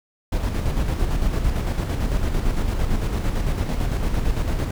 brown noise with tremolo, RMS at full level -20 dBFS, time 0.32-4.71 s, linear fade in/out 5 ms, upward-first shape square, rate 8.9 Hz, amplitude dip 40%, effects none

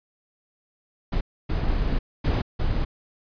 brown noise bursts at uneven times, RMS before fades -23 dBFS, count 4, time 1.12-1.21 / 1.49-1.99 / 2.24-2.42 / 2.59-2.85 s, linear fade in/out 10 ms, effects resampled to 11025 Hz

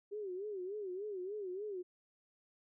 sine tone with vibrato, 392 Hz, G4, in tune, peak -39 dBFS, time 0.11-1.83 s, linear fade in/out 20 ms, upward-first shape sine, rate 3.4 Hz, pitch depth 150 cents each way, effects none

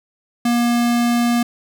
square tone, 238.2 Hz, A#3, 38 cents sharp, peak -15 dBFS, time 0.45-1.43 s, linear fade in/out 5 ms, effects none

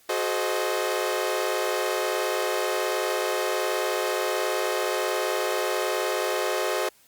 sawtooth chord, F# diminished seventh, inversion none, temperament equal with one note detuned, 370 / 428.7 / 523.3 / 622.3 Hz, F#4 / A4 / C5 / Eb5, 0 / -45 / 0 / 0 cents, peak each -26 dBFS, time 0.09-6.89 s, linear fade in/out 5 ms, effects white hiss -58 dBFS RMS until 7.07 s + Opus 48 kbps

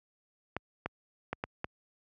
clicks, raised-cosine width 0.5 ms, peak -18 dBFS, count 5, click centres 0.566 / 0.86 / 1.33 / 1.439 / 1.644 s, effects high-pass 60 Hz 12 dB/octave

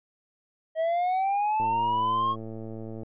triangle linear sweep, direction up, 634 to 1092 Hz, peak -21 dBFS, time 0.75-2.36 s, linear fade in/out 50 ms
click train, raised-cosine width 2 ms, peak -26 dBFS, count 160, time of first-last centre 1.6-3.032 s, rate 111 Hz
effects resampled to 8000 Hz

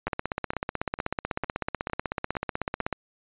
two click trains, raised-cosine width 0.5 ms, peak -20 / -12 dBFS, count 7 / 47, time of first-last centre 0.08-2.807 / 0.07-2.927 s, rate 2.2 / 16.1 Hz, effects resampled to 8000 Hz

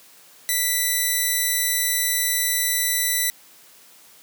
5% pulse tone, 1980 Hz, B6, 4 cents sharp, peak -9 dBFS, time 0.49-3.3 s, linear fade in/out 0 ms, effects white hiss -50 dBFS RMS until 4.22 s + high-pass 150 Hz 12 dB/octave

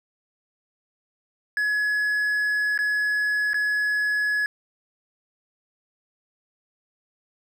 triangle tone with dropouts, 1691 Hz, G#6, 31 cents sharp, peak -19 dBFS, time 1.57-4.46 s, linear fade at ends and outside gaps 1 ms, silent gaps 2.777-2.789 / 3.533-3.543 s, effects none

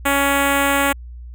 5% pulse tone with notch filter, 279.4 Hz, C#4, 14 cents sharp, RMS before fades -17 dBFS, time 0.05-0.93 s, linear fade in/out 10 ms, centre 4500 Hz, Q 0.68, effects added 60 Hz sine -32 dBFS peak until 1.34 s

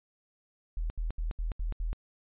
sine tone bursts, 40.64 Hz, E1, 24 cents flat, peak -29 dBFS, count 6, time 0.77-1.93 s, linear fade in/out 0 ms, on 130 ms, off 76 ms, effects resampled to 8000 Hz

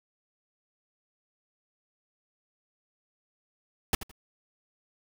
pink noise with echo, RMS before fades -24 dBFS, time 3.93-3.95 s, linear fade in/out 2 ms, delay 82 ms, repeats 2, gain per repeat -13 dB, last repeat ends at 4.114 s, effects none

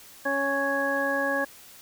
harmonic tone, 277.2 Hz, C#4, in tune, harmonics 1 / 2 / 3 / 4 / 6, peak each -32 / -28 / -34 / -34 / -27 dBFS, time 0.25-1.45 s, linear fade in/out 10 ms, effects white hiss -49 dBFS RMS until 1.81 s

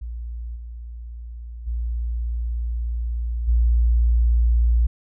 sine tone with level steps, 58.27 Hz, A#1, in tune, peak -28 / -32 / -22 / -14 dBFS, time 0.01-4.87 s, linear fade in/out 10 ms, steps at 0.55 / 1.66 / 3.47 s, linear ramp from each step 20 ms, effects none

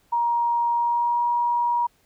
sine tone with pitch glide, 944 to 955 Hz, A#5 to A#5, +22 to +42 cents, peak -19 dBFS, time 0.12-1.87 s, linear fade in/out 10 ms, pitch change +20 cents, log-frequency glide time 0.73-1.24 s, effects pink hiss -63 dBFS RMS until 2.05 s

